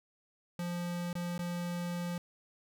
square tone with dropouts, 174.61 Hz, F3, in tune, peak -35 dBFS, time 0.59-2.18 s, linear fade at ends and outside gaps 2 ms, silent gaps 1.13-1.153 / 1.38-1.391 s, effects none

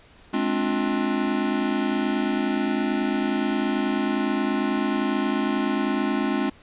square chord, D half-diminished seventh, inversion second, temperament just, 211.4 / 264.3 / 293.7 / 352.4 Hz, Ab3 / C4 / D4 / F4, +31 / +18 / 0 / +16 cents, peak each -28 / -27 / -28 / -30 dBFS, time 0.33-6.5 s, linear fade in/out 10 ms, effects pink hiss -52 dBFS RMS until 6.62 s + resampled to 8000 Hz

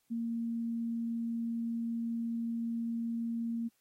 sine tone, 231.3 Hz, A#3, 13 cents flat, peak -32 dBFS, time 0.1-3.69 s, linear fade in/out 20 ms, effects white hiss -75 dBFS RMS until 3.8 s + AAC 48 kbps

